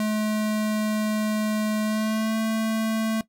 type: tone with pitch glide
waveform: square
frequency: 214.2 to 221.2 Hz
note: A3 to A3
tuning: -46 to +9 cents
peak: -23 dBFS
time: 0-3.21 s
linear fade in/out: 2 ms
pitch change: +55 cents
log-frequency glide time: 1.83-2.37 s
effects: noise-tail reverb RT60 0.1 s tail -17 dB re dry